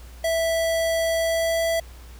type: tone with pitch glide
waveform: square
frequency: 658 to 661.8 Hz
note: E5 to E5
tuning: -3 to +7 cents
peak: -21 dBFS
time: 0.24-1.8 s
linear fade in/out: 5 ms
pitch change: +10 cents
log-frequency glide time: 1.16-1.65 s
effects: added 60 Hz sine -40 dBFS peak until 2.19 s + pink hiss -50 dBFS RMS until 2.19 s